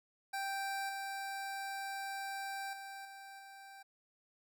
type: tone with level steps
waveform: 25% pulse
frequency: 784 Hz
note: G5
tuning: in tune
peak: -33 / -36 / -42 / -46 / -48 dBFS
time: 0.33-3.83 s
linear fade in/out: 10 ms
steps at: 0.89 / 2.73 / 3.05 / 3.39 s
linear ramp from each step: 2 ms
effects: none